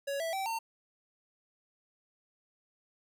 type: tone with pitch steps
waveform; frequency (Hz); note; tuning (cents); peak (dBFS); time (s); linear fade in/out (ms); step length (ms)
square; 559 / 657.1 / 772.5 / 908.1; C#5 / E5 / G5 / A#5; +14 / -6 / -26 / -46; -33; 0.07-0.59; 10; 130
effects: none